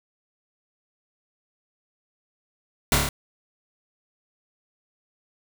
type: noise with echo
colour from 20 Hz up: pink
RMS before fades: -18 dBFS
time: 2.92-2.95 s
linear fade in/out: 2 ms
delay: 28 ms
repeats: 5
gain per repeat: -2 dB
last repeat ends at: 3.09 s
effects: none